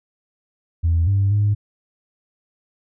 sine tone with pitch steps, 83.5 / 98.8 / 103.4 Hz, E2 / G2 / G#2, +23 / +14 / -7 cents, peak -13 dBFS, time 0.83-1.55 s, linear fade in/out 20 ms, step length 240 ms, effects tanh soft clip ceiling -11 dBFS

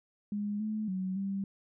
sine tone with pitch steps, 206.2 / 215.2 / 187.3 / 196.1 Hz, G#3 / A3 / F#3 / G3, -12 / -38 / +21 / +1 cents, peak -31 dBFS, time 0.32-1.44 s, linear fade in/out 2 ms, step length 280 ms, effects none

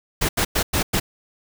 pink noise bursts at uneven times, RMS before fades -20 dBFS, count 5, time 0.21-0.29 / 0.37-0.45 / 0.55-0.63 / 0.73-0.83 / 0.93-1 s, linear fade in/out 10 ms, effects none

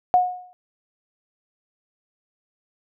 sine tone with exponential decay, 726 Hz, F#5, 33 cents flat, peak -10 dBFS, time 0.14-0.53 s, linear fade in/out 0 ms, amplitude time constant 84 ms, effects none

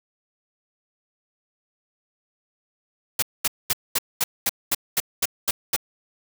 white noise bursts, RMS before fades -21 dBFS, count 11, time 3.19-5.764 s, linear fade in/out 5 ms, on 34 ms, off 220 ms, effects none

